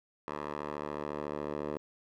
10% pulse tone with band-pass filter sweep, 74 Hz, D2, 14 cents sharp, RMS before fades -38 dBFS, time 0.28-1.78 s, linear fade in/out 0 ms, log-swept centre 930 to 560 Hz, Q 1.3, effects none

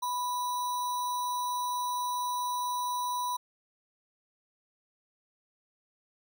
sine tone with sample-and-hold, 987.8 Hz, B5, in tune, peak -29 dBFS, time 0.02-3.37 s, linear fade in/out 10 ms, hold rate 4900 Hz, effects none

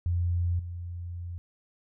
sine tone with level steps, 87.1 Hz, F2, 4 cents flat, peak -24 / -34 dBFS, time 0.06-1.38 s, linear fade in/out 0 ms, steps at 0.59 s, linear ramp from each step 5 ms, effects none

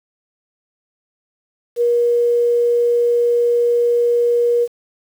sine tone with quantisation, 476.7 Hz, A#4, 39 cents sharp, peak -12 dBFS, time 1.76-4.68 s, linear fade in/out 50 ms, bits 7, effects none

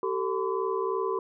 sine tone cluster, 385.1 / 448 / 1014 / 1144 Hz, G4 / A4 / B5 / D6, -31 / +31 / +45 / -46 cents, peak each -29 / -31 / -32 / -38 dBFS, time 0.03-1.19 s, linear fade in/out 2 ms, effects none

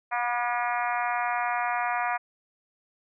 harmonic tone with a mistuned harmonic, 240.7 Hz, B3, 44 cents flat, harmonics 3 / 4 / 5 / 6 / 7 / 8 / 9 / 10, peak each -29 / -31 / -33 / -35 / -36 / -37 / -38 / -39 dBFS, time 0.11-2.18 s, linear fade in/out 20 ms, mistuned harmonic 4, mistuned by +17 cents, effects none

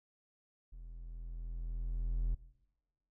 triangle tone with level ramp, 41.77 Hz, E1, 24 cents sharp, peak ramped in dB -45 to -27 dBFS, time 0.72-2.35 s, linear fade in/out 10 ms, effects noise-tail reverb RT60 1.0 s tail -19 dB re dry

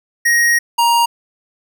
square tone pair in turn, 1879 / 939.5 Hz, A#6 / A#5, +13 / +13 cents, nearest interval octave, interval 1200 cents, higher first, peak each -11 dBFS, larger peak neither, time 0.25-0.59 / 0.78-1.06 s, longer first, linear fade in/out 10 ms, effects none

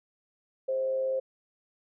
sine tone with frequency modulation, 526 Hz, C5, 9 cents sharp, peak -26 dBFS, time 0.68-1.2 s, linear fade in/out 10 ms, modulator 116 Hz, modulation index 0.28, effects none

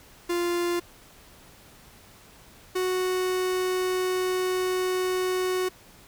45% pulse tone pair in turn, 348.3 / 369 Hz, F4 / F#4, -5 / -5 cents, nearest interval minor second, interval 100 cents, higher second, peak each -24 dBFS, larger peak neither, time 0.29-0.8 / 2.75-5.69 s, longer second, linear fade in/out 10 ms, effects pink hiss -52 dBFS RMS until 6.07 s

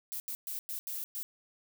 violet noise bursts at uneven times, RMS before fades -38 dBFS, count 6, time 0.12-0.2 / 0.28-0.35 / 0.47-0.59 / 0.69-0.79 / 0.87-1.04 / 1.15-1.23 s, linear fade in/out 0 ms, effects none

